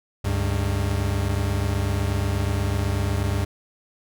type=tone pair together; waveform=40% pulse; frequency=71.81 / 100 Hz; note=D2 / G2; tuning=-38 / +35 cents; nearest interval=tritone; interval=573 cents; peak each=-25 / -22 dBFS; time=0.24-3.45 s; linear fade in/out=10 ms; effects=none